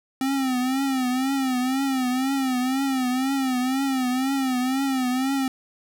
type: tone with vibrato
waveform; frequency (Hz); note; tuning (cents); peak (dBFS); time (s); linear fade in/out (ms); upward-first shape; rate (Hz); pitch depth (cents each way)
square; 261.6; C4; 0; -22; 0.21-5.48; 2; triangle; 2; 100
effects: none